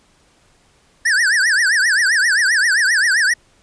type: tone with vibrato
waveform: square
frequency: 1697 Hz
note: G#6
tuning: 37 cents sharp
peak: -13 dBFS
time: 1.05-3.34 s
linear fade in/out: 10 ms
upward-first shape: triangle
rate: 7.6 Hz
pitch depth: 260 cents each way
effects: pink hiss -55 dBFS RMS until 3.62 s + resampled to 22050 Hz